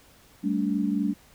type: chord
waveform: sine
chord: G suspended second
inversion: none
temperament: equal with one note detuned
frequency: 196 / 220 / 287.5 Hz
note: G3 / A3 / D4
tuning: 0 / 0 / -37 cents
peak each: -27 / -28 / -27 dBFS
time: 0.43-1.14 s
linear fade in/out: 20 ms
effects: pink hiss -56 dBFS RMS until 1.34 s